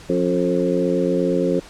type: harmonic tone with a mistuned harmonic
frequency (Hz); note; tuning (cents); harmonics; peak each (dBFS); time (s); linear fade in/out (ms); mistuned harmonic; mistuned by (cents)
88.7; F2; +27; 2 / 3 / 4 / 5 / 6; -23 / -23 / -23 / -23 / -23; 0.09-1.6; 10; 3; +40
effects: pink hiss -42 dBFS RMS until 1.69 s + low-pass 8000 Hz 12 dB/octave